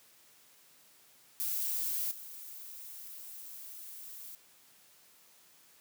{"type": "noise with level steps", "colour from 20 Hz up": "violet", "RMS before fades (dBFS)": [-34, -47], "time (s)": [1.4, 4.35], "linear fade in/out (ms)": 0, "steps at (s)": 2.11, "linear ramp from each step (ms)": 5, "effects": ["white hiss -62 dBFS RMS until 5.8 s", "high-pass 100 Hz 12 dB/octave"]}